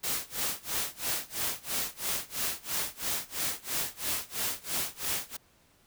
white noise with tremolo, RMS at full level -30 dBFS, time 0.03-5.37 s, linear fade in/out 10 ms, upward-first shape sine, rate 3 Hz, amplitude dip 95%, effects pink hiss -64 dBFS RMS until 5.86 s

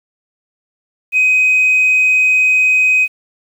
sine tone, 2516 Hz, D#7, 19 cents sharp, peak -7 dBFS, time 1.12-3.08 s, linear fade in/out 50 ms, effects tanh soft clip ceiling -6 dBFS + 7-bit

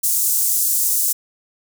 pink high-pass noise, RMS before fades -18 dBFS, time 0.03-1.13 s, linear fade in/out 10 ms, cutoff 7300 Hz, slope 24 dB/octave, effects none

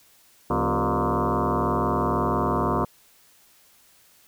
sine tone with frequency modulation, 392 Hz, G4, in tune, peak -20 dBFS, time 0.5-2.85 s, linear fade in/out 5 ms, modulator 106 Hz, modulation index 7.6, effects white hiss -57 dBFS RMS until 4.27 s

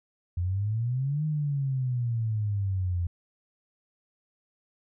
sine exponential two-way sweep, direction up then down, 85.5 to 155.6 to 85.5 Hz, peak -25 dBFS, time 0.37-3.07 s, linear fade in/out 5 ms, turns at 1.25 s, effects none

